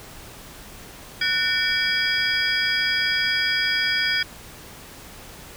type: tone cluster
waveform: sine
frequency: 1484 / 1805 / 2297 / 3298 / 4898 Hz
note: F#6 / A6 / D7 / G#7 / D#8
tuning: +5 / +44 / -39 / -13 / -28 cents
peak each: -26 dBFS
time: 1.21-4.23 s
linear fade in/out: 5 ms
effects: pink hiss -42 dBFS RMS until 5.56 s